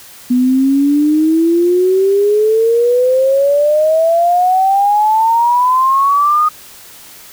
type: exponential sweep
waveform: sine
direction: up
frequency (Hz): 245.2 to 1244.5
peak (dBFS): -8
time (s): 0.3-6.49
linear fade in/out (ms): 10
effects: white hiss -37 dBFS RMS until 7.32 s